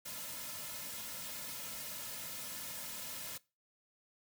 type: noise with comb filter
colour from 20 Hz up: white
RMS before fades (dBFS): -44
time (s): 0.05-3.38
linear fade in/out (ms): 10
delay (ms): 2.6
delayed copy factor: -0.85
effects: noise-tail reverb RT60 0.3 s tail -22 dB re dry